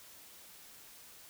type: silence
effects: white hiss -55 dBFS RMS until 1.29 s